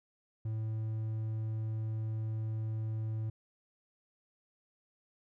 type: tone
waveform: triangle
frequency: 110 Hz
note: A2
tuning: in tune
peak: -31 dBFS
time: 0.45-3.3 s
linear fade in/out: 5 ms
effects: none